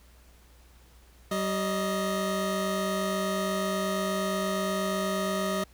25% pulse tone pair together, 191.31 / 622.3 Hz, G3 / D#5, -42 / 0 cents, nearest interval octave + minor sixth, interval 2042 cents, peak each -26 dBFS, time 1.31-5.64 s, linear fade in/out 5 ms, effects added 60 Hz sine -54 dBFS peak until 5.73 s + pink hiss -60 dBFS RMS until 5.73 s

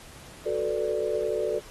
sine chord, B minor seventh, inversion second, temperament equal, 370 / 440 / 493.9 / 587.3 Hz, F#4 / A4 / B4 / D5, 0 / 0 / 0 / 0 cents, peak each -32 / -28 / -33 / -30 dBFS, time 0.45-1.6 s, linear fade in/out 20 ms, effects pink hiss -48 dBFS RMS until 1.7 s + AAC 32 kbps

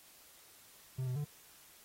triangle tone with pitch steps, 129.9 / 126.5 / 146.9 Hz, C3 / B2 / D3, -12 / +42 / +1 cents, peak -32 dBFS, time 0.98-1.247 s, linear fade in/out 10 ms, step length 89 ms, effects white hiss -60 dBFS RMS until 1.84 s + AAC 48 kbps

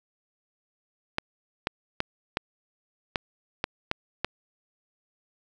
clicks, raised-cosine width 0.3 ms, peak -9 dBFS, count 8, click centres 1.184 / 1.671 / 2.004 / 2.371 / 3.158 / 3.641 / 3.914 / 4.246 s, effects none

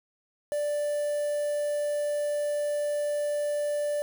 triangle tone with quantisation, 588 Hz, D5, 2 cents sharp, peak -24 dBFS, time 0.52-4.02 s, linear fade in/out 0 ms, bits 7, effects none

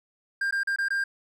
triangle tone with dropouts, 1597 Hz, G6, 32 cents sharp, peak -22 dBFS, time 0.41-1.04 s, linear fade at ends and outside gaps 5 ms, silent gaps 0.51-0.524 / 0.634-0.672 / 0.761-0.785 / 0.885-0.904 s, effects none

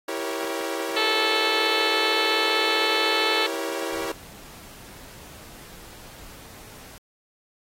sawtooth chord, E diminished seventh, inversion none, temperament equal with one note detuned, 329.6 / 392 / 472.4 / 554.4 Hz, E4 / G4 / Bb4 / Db5, 0 / 0 / +23 / 0 cents, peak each -29 dBFS, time 0.08-4.12 s, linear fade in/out 5 ms
harmonic tone, 436.7 Hz, A4, 13 cents flat, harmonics 1 / 2 / 3 / 4 / 5 / 6 / 7 / 8 / 9 / 10, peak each -30 / -30 / -30 / -30 / -30 / -30 / -30 / -30 / -30 / -30 dBFS, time 0.96-3.47 s, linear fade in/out 10 ms
pink noise, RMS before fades -45 dBFS, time 3.92-6.98 s, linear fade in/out 0 ms
effects AAC 48 kbps

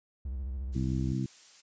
triangle tone with vibrato, 65.41 Hz, C2, in tune, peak -31 dBFS, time 0.25-1.13 s, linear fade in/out 5 ms, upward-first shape square, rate 14 Hz, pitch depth 110 cents each way
blue noise, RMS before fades -50 dBFS, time 0.72-1.62 s, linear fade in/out 20 ms
harmonic tone, 65 Hz, C2, 11 cents flat, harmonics 2 / 3 / 4 / 5, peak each -31 / -34 / -37 / -38 dBFS, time 0.75-1.26 s, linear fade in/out 5 ms
effects resampled to 16000 Hz

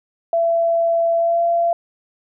sine tone with pitch glide, 671 to 681.9 Hz, E5 to F5, +31 to -42 cents, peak -14 dBFS, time 0.33-1.73 s, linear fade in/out 2 ms, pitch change +27 cents, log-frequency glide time 1.16-1.43 s, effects none

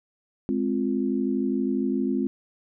sine chord, F minor, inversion first, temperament just, 209.5 / 261.9 / 349.2 Hz, Ab3 / C4 / F4, +15 / +2 / 0 cents, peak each -27 / -25 / -29 dBFS, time 0.49-2.27 s, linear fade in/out 0 ms, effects none

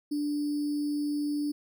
sine tone with sample-and-hold, 293.4 Hz, D4, 2 cents flat, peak -27 dBFS, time 0.11-1.52 s, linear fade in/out 10 ms, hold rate 4900 Hz, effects none

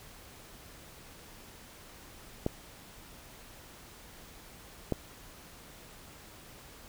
clicks, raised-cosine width 2 ms, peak -15 dBFS, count 2, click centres 2.464 / 4.923 s, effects pink hiss -52 dBFS RMS until 6.88 s

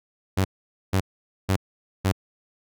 sawtooth tone bursts, 95.5 Hz, G2, 45 cents flat, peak -15 dBFS, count 4, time 0.37-2.122 s, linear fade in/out 10 ms, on 78 ms, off 480 ms, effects none

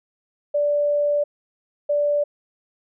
sine tone bursts at uneven times, 584 Hz, D5, 10 cents flat, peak -17 dBFS, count 2, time 0.54-1.24 / 1.89-2.24 s, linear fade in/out 10 ms, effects none

